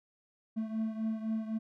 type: beating tone pair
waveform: triangle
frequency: 220 / 223.9 Hz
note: A3 / A3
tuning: 0 / +30 cents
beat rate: 3.9 Hz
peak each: -31 / -36 dBFS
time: 0.56-1.59 s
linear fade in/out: 20 ms
effects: none